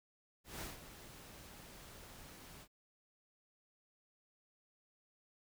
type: noise with ADSR envelope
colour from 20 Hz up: pink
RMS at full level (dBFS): -44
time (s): 0.44-2.68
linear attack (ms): 170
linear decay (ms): 160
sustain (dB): -11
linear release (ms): 65
effects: none